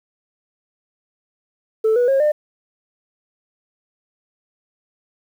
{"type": "tone with pitch steps", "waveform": "sine", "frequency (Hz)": [439.8, 488, 541.5, 600.8], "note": ["A4", "B4", "C#5", "D5"], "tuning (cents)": [-1, -21, -41, 39], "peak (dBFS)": -11, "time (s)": [1.84, 2.32], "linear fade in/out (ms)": 10, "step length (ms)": 120, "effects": ["tanh soft clip ceiling -11 dBFS", "8-bit"]}